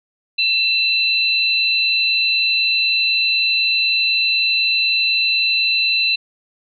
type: tone pair together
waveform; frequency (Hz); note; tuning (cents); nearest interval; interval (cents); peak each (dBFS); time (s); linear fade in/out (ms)
sine; 2686 / 4024; E7 / B7; +32 / +32; perfect fifth; 700; -17; 0.38-6.16; 10
effects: none